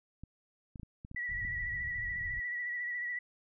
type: clicks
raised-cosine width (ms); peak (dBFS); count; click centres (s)
5; -33; 8; 0.236 / 0.758 / 0.797 / 0.832 / 1.049 / 1.114 / 1.147 / 1.45
type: tone with vibrato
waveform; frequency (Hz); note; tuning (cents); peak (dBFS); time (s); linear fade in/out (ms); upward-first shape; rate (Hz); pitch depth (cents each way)
sine; 1942; B6; -30; -34; 1.16-3.19; 5; sine; 14; 35
type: low-pass noise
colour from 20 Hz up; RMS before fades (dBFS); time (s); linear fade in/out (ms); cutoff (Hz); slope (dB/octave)
white; -45; 1.29-2.4; 2; 110; 24
effects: none